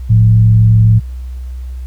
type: tone with frequency modulation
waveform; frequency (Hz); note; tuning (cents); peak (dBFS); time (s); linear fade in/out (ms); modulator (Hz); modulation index
sine; 110; A2; 0; -4; 0.09-1; 20; 67.7; 0.38
effects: added 63 Hz sine -21 dBFS peak until 1.86 s + pink hiss -49 dBFS RMS until 1.86 s

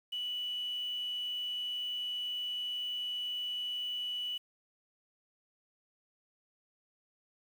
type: tone with quantisation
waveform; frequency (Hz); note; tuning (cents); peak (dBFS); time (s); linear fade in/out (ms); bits
sine; 2957; F#7; -2; -34; 0.12-4.38; 10; 9
effects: none

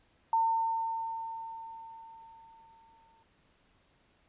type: tone with exponential decay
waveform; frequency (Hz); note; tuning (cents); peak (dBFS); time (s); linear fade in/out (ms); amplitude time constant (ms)
sine; 905; A5; +48; -23; 0.33-3.23; 2; 630
effects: pink hiss -68 dBFS RMS until 4.28 s + resampled to 8000 Hz

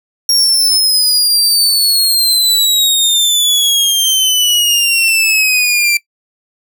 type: exponential sweep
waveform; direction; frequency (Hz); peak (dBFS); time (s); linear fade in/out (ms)
sawtooth; down; 5588 to 2349; -6; 0.29-5.97; 2
effects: noise-tail reverb RT60 0.1 s tail -19 dB re dry

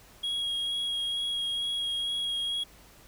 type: tone with vibrato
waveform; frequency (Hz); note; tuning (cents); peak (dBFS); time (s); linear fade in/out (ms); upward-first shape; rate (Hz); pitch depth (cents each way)
triangle; 3297; G#7; -13; -27; 0.23-2.64; 10; sine; 2.2; 12
effects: added 50 Hz sine -61 dBFS peak until 3.07 s + pink hiss -55 dBFS RMS until 3.07 s

